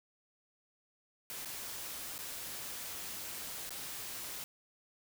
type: noise with dropouts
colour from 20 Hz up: white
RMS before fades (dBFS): -43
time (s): 1.3-4.44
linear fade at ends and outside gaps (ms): 0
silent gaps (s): 1.449-1.457 / 2.18-2.189 / 3.693-3.706
effects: none